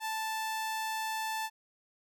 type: tone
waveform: sawtooth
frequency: 880 Hz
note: A5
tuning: in tune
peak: -29 dBFS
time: 0-1.5 s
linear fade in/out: 50 ms
effects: none